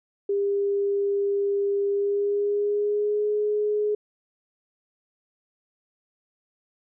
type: tone with pitch glide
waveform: sine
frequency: 401.2 to 419.4 Hz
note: G4 to G#4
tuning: +40 to +17 cents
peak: -21 dBFS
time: 0.29-3.95 s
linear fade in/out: 5 ms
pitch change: +77 cents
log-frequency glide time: 1.89-3.27 s
effects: none